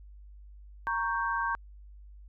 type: chord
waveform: sine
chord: G diminished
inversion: first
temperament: equal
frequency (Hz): 932.3 / 1108.7 / 1568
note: Bb5 / Db6 / G6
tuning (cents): 0 / 0 / 0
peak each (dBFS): -32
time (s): 0.87-1.55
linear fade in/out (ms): 0
effects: added 50 Hz sine -47 dBFS peak until 2.28 s